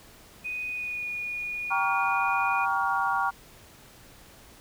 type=tone with pitch glide; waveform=sine; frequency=2489 to 2448 Hz; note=D#7 to D#7; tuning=0 to -29 cents; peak=-30 dBFS; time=0.44-2.66 s; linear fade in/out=20 ms; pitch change=-29 cents; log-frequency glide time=0.67-1.09 s
type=chord; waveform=sine; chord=G half-diminished seventh; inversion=none; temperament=just; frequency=784 / 940.8 / 1128.9 / 1411.2 Hz; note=G5 / Bb5 / Db6 / F6; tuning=0 / +16 / +31 / +18 cents; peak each=-29 dBFS; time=1.7-3.31 s; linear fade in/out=20 ms
effects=pink hiss -52 dBFS RMS until 4.6 s